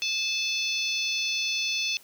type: harmonic tone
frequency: 870 Hz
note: A5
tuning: 20 cents flat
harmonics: 3 / 4 / 5 / 6 / 7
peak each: -29 / -31 / -33 / -35 / -36 dBFS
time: 0.02-1.97 s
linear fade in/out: 0 ms
effects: white hiss -54 dBFS RMS until 2.03 s + high-pass 80 Hz 12 dB/octave